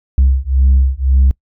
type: beating tone pair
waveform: sine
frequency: 65.41 / 67.31 Hz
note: C2 / C2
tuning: 0 / +50 cents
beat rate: 1.9 Hz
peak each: -10 dBFS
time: 0.18-1.31 s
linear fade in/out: 0 ms
effects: noise-tail reverb RT60 0.1 s tail -25 dB re dry + tanh soft clip ceiling -4 dBFS